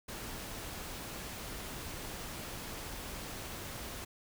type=noise; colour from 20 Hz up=pink; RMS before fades=-43 dBFS; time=0.08-4.05 s; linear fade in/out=10 ms; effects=none